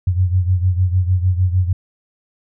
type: beating tone pair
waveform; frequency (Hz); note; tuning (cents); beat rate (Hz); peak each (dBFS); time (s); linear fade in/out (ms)
sine; 90.1 / 96.7; F#2 / G2; -45 / -23; 6.6; -14 / -19; 0.07-1.73; 5
effects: none